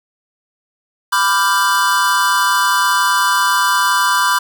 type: chord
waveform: square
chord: G dominant seventh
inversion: first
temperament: equal with one note detuned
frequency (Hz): 993.5 / 1174.7 / 1396.9 / 1568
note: B5 / D6 / F6 / G6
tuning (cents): +10 / 0 / 0 / 0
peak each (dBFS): -17 / -18 / -21 / -19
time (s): 1.12-4.39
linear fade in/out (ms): 10
effects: 7-bit